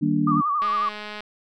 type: chord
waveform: sine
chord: Eb major seventh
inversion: none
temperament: just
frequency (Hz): 155.56 / 194.45 / 233.3 / 291.7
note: Eb3 / G3 / Bb3 / D4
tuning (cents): 0 / -14 / +2 / -12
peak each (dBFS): -25 / -26 / -25 / -22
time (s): 0.01-0.42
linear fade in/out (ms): 20
type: tone with vibrato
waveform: sine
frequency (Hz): 1174.7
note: D6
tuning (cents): 0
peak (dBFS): -20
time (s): 0.27-0.89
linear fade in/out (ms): 5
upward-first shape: sine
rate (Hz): 11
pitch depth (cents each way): 79
type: click train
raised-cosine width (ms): 0.3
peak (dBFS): -19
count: 124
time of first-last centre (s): 0.62-1.206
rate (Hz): 210
effects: none